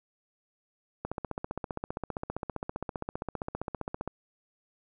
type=click train; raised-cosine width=1 ms; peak=-19 dBFS; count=47; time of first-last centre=1.05-4.076 s; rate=15.2 Hz; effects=none